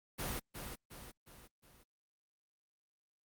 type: noise with echo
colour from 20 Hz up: pink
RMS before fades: -39 dBFS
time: 0.18-0.4 s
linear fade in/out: 20 ms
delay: 360 ms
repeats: 4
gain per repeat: -6 dB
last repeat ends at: 1.84 s
effects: Opus 32 kbps